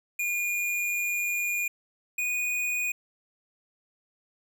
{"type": "tone pair in turn", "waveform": "square", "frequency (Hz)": [2429, 2469], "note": ["D#7", "D#7"], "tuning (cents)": [-42, -14], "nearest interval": "unison", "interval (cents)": 28, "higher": "second", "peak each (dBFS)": [-27, -27], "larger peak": "neither", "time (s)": [[0.19, 1.68], [2.18, 2.92]], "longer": "first", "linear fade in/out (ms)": 5, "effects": []}